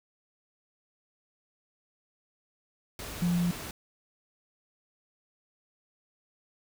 sine tone in noise, 174.61 Hz, F3, in tune, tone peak -24 dBFS, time 3.22-3.51 s, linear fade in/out 2 ms, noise pink, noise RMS -40 dBFS, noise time 2.99-3.71 s, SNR +13 dB, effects none

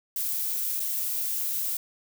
violet noise with dropouts, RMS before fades -29 dBFS, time 0.16-1.77 s, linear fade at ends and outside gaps 2 ms, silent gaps 0.796-0.801 s, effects none

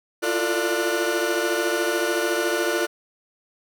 40% pulse tone cluster, 339.8 / 353.6 / 448.5 / 591 / 1465 Hz, F4 / F4 / A4 / D5 / F#6, -47 / +22 / +33 / +11 / -18 cents, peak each -27 dBFS, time 0.22-2.87 s, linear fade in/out 20 ms, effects none

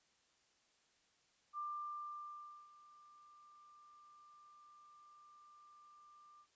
sine tone with ADSR envelope, 1189 Hz, D6, 21 cents sharp, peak -40 dBFS, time 1.53-6.47 s, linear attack 51 ms, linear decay 1100 ms, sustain -20 dB, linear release 65 ms, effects white hiss -75 dBFS RMS until 6.55 s + resampled to 16000 Hz

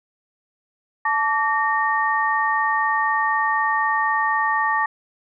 sine tone cluster, 876 / 1152 / 1840 Hz, A5 / D6 / A#6, -8 / -34 / -23 cents, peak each -22 dBFS, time 1.05-4.86 s, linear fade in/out 5 ms, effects none

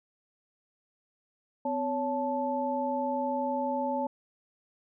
sine tone cluster, 255.3 / 561 / 874 Hz, C4 / C#5 / A5, -42 / +21 / -12 cents, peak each -33 / -32 / -31 dBFS, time 1.65-4.07 s, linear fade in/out 5 ms, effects none

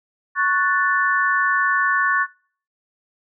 sine chord, F# minor, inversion second, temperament equal, 1108.7 / 1480 / 1760 Hz, C#6 / F#6 / A6, 0 / 0 / 0 cents, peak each -20 / -21 / -20 dBFS, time 0.35-2.27 s, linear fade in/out 50 ms, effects noise-tail reverb RT60 0.5 s tail -24 dB re dry

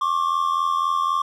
triangle tone pair together, 1081 / 1164.9 Hz, C#6 / D6, -44 / -14 cents, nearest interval minor second, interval 130 cents, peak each -20 dBFS, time 0.01-1.22 s, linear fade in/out 5 ms, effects none

